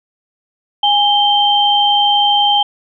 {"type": "tone pair together", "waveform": "sine", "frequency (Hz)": [824, 3134], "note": ["G#5", "G7"], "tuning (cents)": [-14, -1], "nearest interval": "octave + major seventh", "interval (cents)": 2313, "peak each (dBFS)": -12, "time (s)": [0.83, 2.63], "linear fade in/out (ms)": 5, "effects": []}